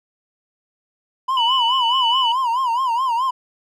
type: tone with vibrato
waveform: triangle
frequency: 987.8 Hz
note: B5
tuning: in tune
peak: -15 dBFS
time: 1.28-3.31 s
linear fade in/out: 10 ms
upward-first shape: sine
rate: 4.7 Hz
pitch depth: 140 cents each way
type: tone with tremolo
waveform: sine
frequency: 2973 Hz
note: F#7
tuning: 8 cents sharp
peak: -17 dBFS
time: 1.37-2.32 s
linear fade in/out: 2 ms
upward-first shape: triangle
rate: 1.7 Hz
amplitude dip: 25%
effects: none